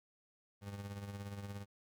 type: tone with tremolo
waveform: 30% pulse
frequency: 100.5 Hz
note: G2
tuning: 44 cents sharp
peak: -38 dBFS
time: 0.61-1.66 s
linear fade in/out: 50 ms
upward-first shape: triangle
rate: 17 Hz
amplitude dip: 60%
effects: 13-bit